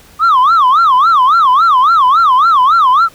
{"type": "tone with vibrato", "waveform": "sine", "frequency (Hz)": 1171, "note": "D6", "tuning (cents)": -5, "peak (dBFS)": -3, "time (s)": [0.19, 3.09], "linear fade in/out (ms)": 50, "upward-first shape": "sine", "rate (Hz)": 3.6, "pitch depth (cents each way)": 280, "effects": ["tanh soft clip ceiling -4 dBFS", "pink hiss -42 dBFS RMS until 3.14 s"]}